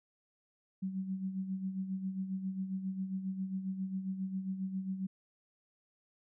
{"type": "tone with tremolo", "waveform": "sine", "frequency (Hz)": 190, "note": "F#3", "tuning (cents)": 46, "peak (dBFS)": -32, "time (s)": [0.82, 5.07], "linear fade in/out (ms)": 10, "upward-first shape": "sine", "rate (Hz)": 7.4, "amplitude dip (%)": 60, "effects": []}